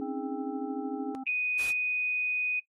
sine chord, C# suspended second, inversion none, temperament equal, 277.2 / 311.1 / 415.3 Hz, C#4 / D#4 / G#4, 0 / 0 / 0 cents, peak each -36 / -38 / -39 dBFS, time 0-1.15 s, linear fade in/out 0 ms
harmonic tone, 264 Hz, C4, 16 cents sharp, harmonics 1 / 3 / 5, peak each -36 / -40 / -52 dBFS, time 0.01-1.24 s, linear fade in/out 10 ms
sine tone, 2489 Hz, D#7, in tune, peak -27 dBFS, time 1.26-2.6 s, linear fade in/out 10 ms
white noise, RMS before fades -40 dBFS, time 1.59-1.71 s, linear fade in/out 5 ms
effects noise-tail reverb RT60 0.1 s tail -17 dB re dry + AAC 32 kbps

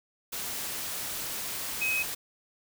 sine tone in noise, 2538 Hz, D#7, 34 cents sharp, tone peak -26 dBFS, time 1.81-2.03 s, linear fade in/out 10 ms, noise white, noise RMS -35 dBFS, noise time 0.32-2.15 s, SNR +6 dB, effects none

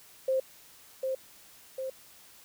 sine tone with echo, 526 Hz, C5, 9 cents sharp, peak -24 dBFS, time 0.28-0.4 s, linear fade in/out 5 ms, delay 750 ms, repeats 2, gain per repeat -4 dB, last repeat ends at 1.9 s, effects white hiss -55 dBFS RMS until 2.44 s

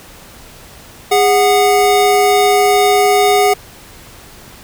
square tone pair together, 409.7 / 737 Hz, G#4 / F#5, -24 / -7 cents, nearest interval minor seventh, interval 1017 cents, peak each -12 dBFS, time 1.11-3.54 s, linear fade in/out 10 ms, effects pink hiss -38 dBFS RMS until 4.63 s

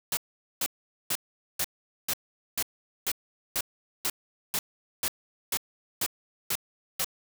white noise bursts, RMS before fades -28 dBFS, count 15, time 0.12-7.045 s, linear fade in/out 2 ms, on 51 ms, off 440 ms, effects none

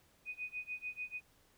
sine tone with tremolo, 2489 Hz, D#7, in tune, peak -37 dBFS, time 0.25-1.21 s, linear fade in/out 50 ms, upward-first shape sine, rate 6.8 Hz, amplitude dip 95%, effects pink hiss -69 dBFS RMS until 1.57 s

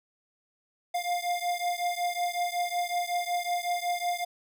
square beating tone pair, 702 / 707.4 Hz, F5 / F5, +9 / +22 cents, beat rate 5.4 Hz, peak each -31 / -32 dBFS, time 0.94-4.25 s, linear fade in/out 10 ms, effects none

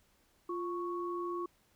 sine tone pair together, 349.2 / 1108.7 Hz, F4 / C#6, 0 / 0 cents, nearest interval octave + minor sixth, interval 2000 cents, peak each -36 / -39 dBFS, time 0.49-1.46 s, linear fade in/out 5 ms, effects pink hiss -70 dBFS RMS until 1.75 s

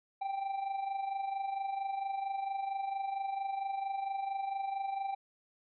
triangle tone with amplitude modulation, 784 Hz, G5, in tune, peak -29 dBFS, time 0.21-5.15 s, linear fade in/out 10 ms, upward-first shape sine, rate 24.4 Hz, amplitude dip 60%, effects resampled to 11025 Hz

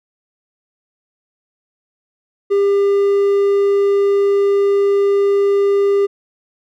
triangle tone, 400.1 Hz, G4, 35 cents sharp, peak -9 dBFS, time 2.5-6.07 s, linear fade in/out 20 ms, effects none

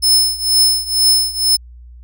sawtooth tone with tremolo, 5230 Hz, E8, 15 cents flat, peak -5 dBFS, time 0.02-1.57 s, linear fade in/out 20 ms, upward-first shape triangle, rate 2.1 Hz, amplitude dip 90%, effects added 60 Hz sine -35 dBFS peak until 2.03 s

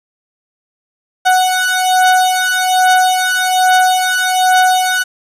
30% pulse beating tone pair, 740 / 741.2 Hz, F#5 / F#5, 0 / +3 cents, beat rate 1.2 Hz, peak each -10 dBFS, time 1.25-5.04 s, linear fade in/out 20 ms, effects resampled to 32000 Hz

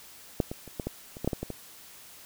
clicks, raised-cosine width 2 ms, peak -10 / -21 / -30 / -18 / -17 / -28 / -18 / -11 / -16 / -19 / -21 dBFS, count 11, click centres 0.402 / 0.515 / 0.677 / 0.798 / 0.87 / 1.169 / 1.246 / 1.276 / 1.332 / 1.43 / 1.503 s, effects white hiss -50 dBFS RMS until 2.25 s

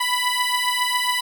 15% pulse beating tone pair, 987.8 / 995.1 Hz, B5 / B5, 0 / +13 cents, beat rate 7.3 Hz, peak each -16 dBFS, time 0-1.21 s, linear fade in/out 10 ms, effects none

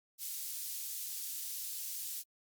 white high-pass noise, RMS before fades -41 dBFS, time 0.18-2.24 s, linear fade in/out 50 ms, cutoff 4800 Hz, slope 12 dB/octave, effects Opus 48 kbps

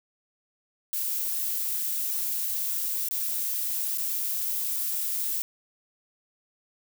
violet noise with dropouts, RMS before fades -29 dBFS, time 0.93-5.42 s, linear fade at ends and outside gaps 0 ms, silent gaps 3.086-3.11 / 3.975-3.982 s, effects none

